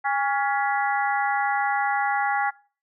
harmonic tone with a mistuned harmonic, 280.6 Hz, C#4, 21 cents sharp, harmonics 3 / 4 / 5 / 6 / 7, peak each -23 / -31 / -30 / -30 / -30 dBFS, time 0.04-2.51 s, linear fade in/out 20 ms, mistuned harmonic 3, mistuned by -51 cents, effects noise-tail reverb RT60 0.4 s tail -22 dB re dry

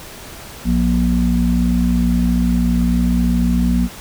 harmonic tone, 59.9 Hz, A#1, 48 cents sharp, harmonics 1 / 3 / 4, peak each -17 / -17 / -17 dBFS, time 0.64-3.89 s, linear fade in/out 50 ms, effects pink hiss -35 dBFS RMS until 4 s

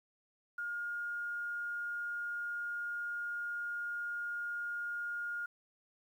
sine tone, 1421 Hz, F6, 30 cents sharp, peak -36 dBFS, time 0.58-5.46 s, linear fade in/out 5 ms, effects 11-bit

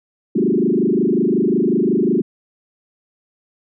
sine tone with frequency modulation, 293.7 Hz, D4, in tune, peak -13 dBFS, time 0.35-2.22 s, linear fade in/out 10 ms, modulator 25.5 Hz, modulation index 4, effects none

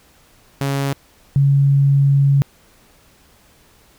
sawtooth / sine tone pair in turn, 138.59 / 139.38 Hz, C#3 / C#3, 0 / +10 cents, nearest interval unison, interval 10 cents, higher second, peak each -14 / -10 dBFS, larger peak second, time 0.61-0.93 / 1.36-2.42 s, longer second, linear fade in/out 0 ms, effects pink hiss -52 dBFS RMS until 3.98 s

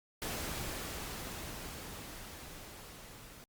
pink noise with level ramp, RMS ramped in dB -38 to -53 dBFS, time 0.22-3.44 s, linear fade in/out 0 ms, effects Opus 48 kbps

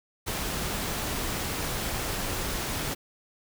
pink noise, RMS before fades -31 dBFS, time 0.26-2.95 s, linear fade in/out 20 ms, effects none

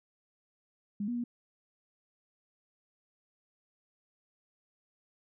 sine tone with pitch steps, 204.3 / 241.2 / 239.8 Hz, G#3 / B3 / A#3, -28 / -41 / +49 cents, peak -31 dBFS, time 1-1.24 s, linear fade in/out 5 ms, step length 80 ms, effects none

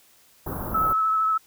pink band-stop noise, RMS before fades -31 dBFS, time 0.46-0.93 s, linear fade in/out 5 ms, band 1400 to 12000 Hz, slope 48 dB/octave
sine tone with vibrato, 1300 Hz, E6, 24 cents flat, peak -19 dBFS, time 0.74-1.38 s, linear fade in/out 10 ms, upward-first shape sine, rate 13 Hz, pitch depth 19 cents each way
effects white hiss -57 dBFS RMS until 1.46 s

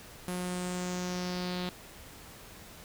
sawtooth tone with low-pass filter sweep, 180 Hz, F#3, 47 cents flat, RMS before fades -35 dBFS, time 0.28-1.69 s, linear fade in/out 0 ms, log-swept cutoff 11000 to 3900 Hz, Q 3.5, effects pink hiss -50 dBFS RMS until 2.84 s

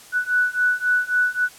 sine beating tone pair, 1480 / 1483.7 Hz, F#6 / F#6, 0 / +4 cents, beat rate 3.7 Hz, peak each -21 / -20 dBFS, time 0.12-1.49 s, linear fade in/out 50 ms, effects white hiss -45 dBFS RMS until 1.58 s + low-pass 12000 Hz 12 dB/octave

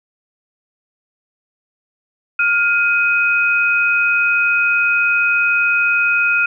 sine tone pair together, 1410.4 / 2513 Hz, F6 / D#7, +17 / +17 cents, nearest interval minor seventh, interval 1000 cents, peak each -15 dBFS, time 2.39-6.46 s, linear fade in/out 5 ms, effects none

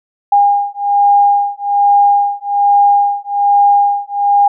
sine beating tone pair, 810 / 811.2 Hz, G#5 / G#5, -43 / -41 cents, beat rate 1.2 Hz, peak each -11 dBFS, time 0.32-4.48 s, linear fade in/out 5 ms, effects none

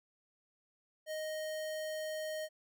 square tone, 622.3 Hz, D#5, in tune, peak -38 dBFS, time 1.06-2.49 s, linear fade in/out 50 ms, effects none

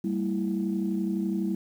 sine chord, E diminished, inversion first, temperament equal with one note detuned, 196 / 227.9 / 329.6 Hz, G3 / Bb3 / E4, 0 / -39 / 0 cents, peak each -27 / -32 / -30 dBFS, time 0.04-1.55 s, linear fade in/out 5 ms, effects tanh soft clip ceiling -17 dBFS + 9-bit

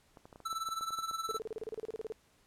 clicks, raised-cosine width 1 ms, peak -37 dBFS, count 11, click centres 0.172 / 0.255 / 0.328 / 0.359 / 0.403 / 0.528 / 0.688 / 0.81 / 0.906 / 0.988 / 1.112 s
square tone with tremolo, 1324 Hz, E6, 7 cents sharp, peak -33 dBFS, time 0.45-1.39 s, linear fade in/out 10 ms, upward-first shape sine, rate 19 Hz, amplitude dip 75%
sine tone bursts, 440 Hz, A4, in tune, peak -36 dBFS, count 16, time 1.29-2.122 s, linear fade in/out 0 ms, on 22 ms, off 32 ms
effects pink hiss -68 dBFS RMS until 2.46 s + low-pass 12000 Hz 12 dB/octave

